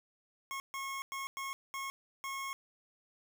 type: tone bursts at uneven times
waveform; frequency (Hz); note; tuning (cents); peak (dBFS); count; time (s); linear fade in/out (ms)
25% pulse; 1088; C#6; -33; -34; 6; 0.51-0.6 / 0.74-1.02 / 1.12-1.27 / 1.37-1.53 / 1.74-1.9 / 2.24-2.53; 0
effects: none